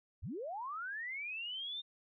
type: linear sweep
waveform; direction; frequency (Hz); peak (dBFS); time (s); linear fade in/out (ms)
sine; up; 48.01 to 3670; -39; 0.22-1.82; 20
effects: none